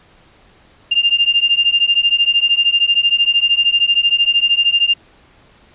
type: beating tone pair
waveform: sine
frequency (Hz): 2794 / 2807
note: F7 / F7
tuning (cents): 0 / +8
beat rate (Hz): 13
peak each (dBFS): -14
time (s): 0.91-4.94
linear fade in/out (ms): 10
effects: pink hiss -49 dBFS RMS until 5.74 s + resampled to 8000 Hz